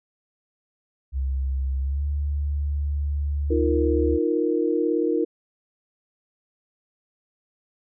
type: tone with pitch glide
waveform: sine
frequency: 66.7 to 72.32 Hz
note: C2 to D2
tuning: +34 to -26 cents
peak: -22 dBFS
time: 1.12-4.19 s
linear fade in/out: 50 ms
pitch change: +140 cents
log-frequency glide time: 1.8-2.05 s
type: chord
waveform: sine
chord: Eb suspended second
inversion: none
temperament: equal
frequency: 311.1 / 349.2 / 466.2 Hz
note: Eb4 / F4 / Bb4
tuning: 0 / 0 / 0 cents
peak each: -24 dBFS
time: 3.5-5.25 s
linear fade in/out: 10 ms
effects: none